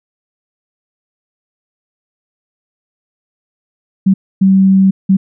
sine tone bursts at uneven times, 192 Hz, G3, 36 cents flat, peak -5 dBFS, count 3, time 4.06-4.14 / 4.41-4.91 / 5.09-5.17 s, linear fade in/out 10 ms, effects none

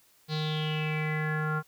square tone with low-pass filter sweep, 154.4 Hz, D#3, 13 cents flat, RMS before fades -30 dBFS, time 0.28-1.63 s, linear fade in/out 50 ms, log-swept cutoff 4300 to 1300 Hz, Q 6.8, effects white hiss -63 dBFS RMS until 1.67 s

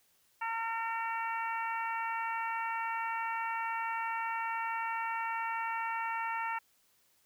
harmonic tone, 455.3 Hz, A#4, 41 cents flat, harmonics 2 / 3 / 4 / 5 / 6, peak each -35 / -39 / -41 / -43 / -45 dBFS, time 0.41-6.59 s, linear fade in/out 10 ms, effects white hiss -70 dBFS RMS until 7.25 s

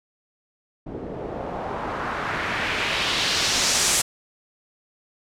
white noise with low-pass filter sweep, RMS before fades -25 dBFS, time 0.86-4.02 s, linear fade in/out 10 ms, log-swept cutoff 360 to 8700 Hz, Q 1.5, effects none

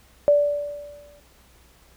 sine tone with exponential decay, 582 Hz, D5, 16 cents flat, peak -11 dBFS, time 0.28-1.2 s, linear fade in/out 0 ms, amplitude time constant 200 ms, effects added 60 Hz sine -56 dBFS peak until 1.96 s + pink hiss -56 dBFS RMS until 1.96 s

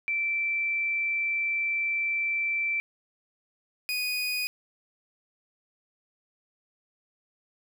sine / 30% pulse tone pair in turn, 2336 / 2475 Hz, D7 / D#7, -10 / -10 cents, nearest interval minor second, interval 100 cents, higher second, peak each -25 dBFS, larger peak neither, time 0.08-2.8 / 3.89-4.47 s, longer first, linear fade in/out 0 ms, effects none

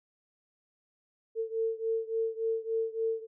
sine beating tone pair, 448.2 / 451.7 Hz, A4 / A4, +32 / +45 cents, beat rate 3.5 Hz, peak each -31 / -33 dBFS, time 1.35-3.27 s, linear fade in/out 50 ms, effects none

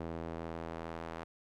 sawtooth tone with band-pass filter sweep, 82.41 Hz, E2, in tune, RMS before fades -42 dBFS, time 0-1.24 s, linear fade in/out 5 ms, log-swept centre 440 to 950 Hz, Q 0.72, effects none

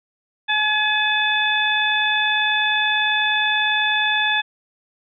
harmonic tone with a mistuned harmonic, 850 Hz, G#5, 40 cents sharp, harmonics 1 / 2 / 3 / 4, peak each -24 / -20 / -24 / -22 dBFS, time 0.48-4.42 s, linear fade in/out 20 ms, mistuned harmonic 4, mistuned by +46 cents, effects none

